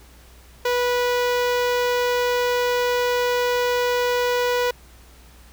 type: tone with notch filter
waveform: sawtooth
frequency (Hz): 490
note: B4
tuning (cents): -14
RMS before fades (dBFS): -21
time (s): 0.65-4.71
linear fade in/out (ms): 5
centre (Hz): 9400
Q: 0.85
effects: added 60 Hz sine -47 dBFS peak until 5.52 s + pink hiss -51 dBFS RMS until 5.52 s